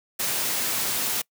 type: noise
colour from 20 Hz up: white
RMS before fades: -26 dBFS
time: 0.19-1.22 s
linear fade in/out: 10 ms
effects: noise-tail reverb RT60 0.1 s tail -25 dB re dry + high-pass 100 Hz 12 dB/octave